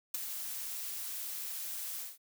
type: noise with ADSR envelope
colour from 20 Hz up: blue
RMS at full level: -31 dBFS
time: 0.14-2.18 s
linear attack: 6 ms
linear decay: 14 ms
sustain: -9 dB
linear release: 180 ms
effects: none